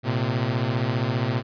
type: beating tone pair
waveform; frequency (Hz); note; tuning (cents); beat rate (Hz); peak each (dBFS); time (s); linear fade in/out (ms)
sawtooth; 113.7 / 128.7; A#2 / C3; -43 / -28; 15; -21; 0.03-1.43; 50
effects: resampled to 11025 Hz